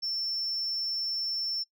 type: tone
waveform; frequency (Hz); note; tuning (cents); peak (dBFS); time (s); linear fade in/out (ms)
sine; 5390; E8; +38; -27; 0.02-1.64; 20
effects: noise-tail reverb RT60 0.1 s tail -25 dB re dry + tanh soft clip ceiling -27 dBFS